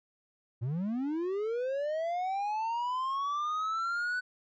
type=linear sweep; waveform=triangle; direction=up; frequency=109.1 to 1500 Hz; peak=-28 dBFS; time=0.61-4.21 s; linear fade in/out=20 ms; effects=resampled to 16000 Hz